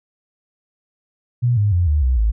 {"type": "tone with pitch steps", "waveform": "sine", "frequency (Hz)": [121.5, 103.36, 87.92, 74.79, 63.62, 54.12], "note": ["B2", "G#2", "F2", "D2", "C2", "A1"], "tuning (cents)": [-28, -8, 12, 32, -48, -28], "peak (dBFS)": -13, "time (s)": [1.42, 2.32], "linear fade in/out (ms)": 20, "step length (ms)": 150, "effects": []}